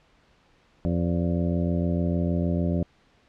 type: harmonic tone with a mistuned harmonic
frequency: 86.6 Hz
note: F2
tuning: 14 cents flat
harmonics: 1 / 2 / 3 / 4 / 5 / 6 / 7 / 8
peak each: -27 / -25 / -30 / -34 / -39 / -40 / -34 / -46 dBFS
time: 0.85-2.83 s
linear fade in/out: 0 ms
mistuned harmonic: 7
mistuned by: -54 cents
effects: pink hiss -61 dBFS RMS until 3.28 s + low-pass 4000 Hz 12 dB/octave